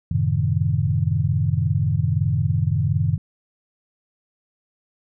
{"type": "chord", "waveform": "sine", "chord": "F# diminished seventh", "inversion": "none", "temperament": "equal with one note detuned", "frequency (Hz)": [92.5, 110, 133.79, 155.56], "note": ["F#2", "A2", "C3", "Eb3"], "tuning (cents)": [0, 0, 39, 0], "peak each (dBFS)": -23, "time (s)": [0.11, 3.18], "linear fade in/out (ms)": 5, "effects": []}